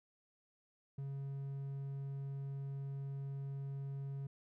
triangle tone, 138 Hz, C#3, 7 cents flat, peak -38 dBFS, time 0.98-4.27 s, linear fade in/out 5 ms, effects none

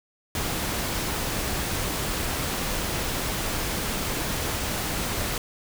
pink noise, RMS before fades -28 dBFS, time 0.35-5.38 s, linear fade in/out 2 ms, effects none

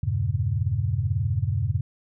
sine chord, E diminished seventh, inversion none, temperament equal, 82.41 / 98 / 116.54 / 138.59 Hz, E2 / G2 / Bb2 / Db3, 0 / 0 / 0 / 0 cents, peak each -30 / -25 / -27 / -29 dBFS, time 0.03-1.81 s, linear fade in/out 5 ms, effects none

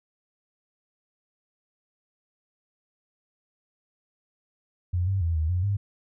sine tone with pitch steps, 88.9 / 96.8 / 83.6 / 78.5 / 89.7 / 100.7 Hz, F2 / G2 / E2 / D#2 / F2 / G2, +31 / -21 / +25 / +16 / +47 / +47 cents, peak -22 dBFS, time 4.93-5.77 s, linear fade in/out 10 ms, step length 140 ms, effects none

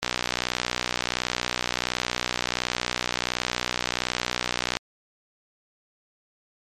click train, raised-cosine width 0.2 ms, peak -6 dBFS, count 292, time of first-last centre 0.03-4.769 s, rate 61.4 Hz, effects MP3 64 kbps

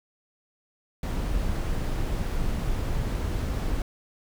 brown noise, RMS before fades -27 dBFS, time 1.03-3.82 s, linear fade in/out 2 ms, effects none

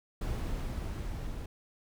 brown noise with level ramp, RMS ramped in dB -33 to -39 dBFS, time 0.21-1.46 s, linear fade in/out 5 ms, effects none

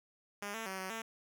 5% pulse tone with pitch steps, 203.6 / 224.3 / 190.4 / 188.2 / 224.9 Hz, G#3 / A3 / F#3 / F#3 / A3, -34 / +34 / +50 / +30 / +38 cents, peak -28 dBFS, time 0.42-1.02 s, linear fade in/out 5 ms, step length 120 ms, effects none

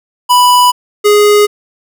square tone pair in turn, 987.8 / 415.3 Hz, B5 / G#4, 0 / 0 cents, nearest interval octave + minor third, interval 1500 cents, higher first, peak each -5 / -5 dBFS, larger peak neither, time 0.29-0.72 / 1.04-1.47 s, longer neither, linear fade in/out 20 ms, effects none

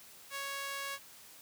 sawtooth tone with high-pass filter, 554.4 Hz, C#5, in tune, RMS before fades -40 dBFS, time 0.3-0.99 s, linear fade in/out 50 ms, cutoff 1300 Hz, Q 0.95, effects white hiss -55 dBFS RMS until 1.41 s + high-pass 60 Hz 12 dB/octave

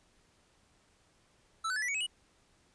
square tone with pitch steps, 1318.5 / 1505.8 / 1719.8 / 1964.1 / 2243 / 2562 / 2926 Hz, E6 / F#6 / A6 / B6 / C#7 / E7 / F#7, 0 / +30 / -40 / -10 / +20 / -50 / -20 cents, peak -32 dBFS, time 1.64-2.067 s, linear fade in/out 10 ms, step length 61 ms, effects pink hiss -68 dBFS RMS until 2.74 s + resampled to 22050 Hz

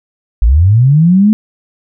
sine linear sweep, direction up, 48.58 to 220 Hz, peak -4 dBFS, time 0.42-1.33 s, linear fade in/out 0 ms, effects none

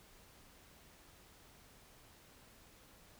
silence, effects pink hiss -62 dBFS RMS until 3.19 s

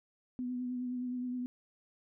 sine tone with vibrato, 249.1 Hz, B3, 15 cents sharp, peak -34 dBFS, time 0.39-1.46 s, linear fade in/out 0 ms, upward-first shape triangle, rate 9.6 Hz, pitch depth 30 cents each way, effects none

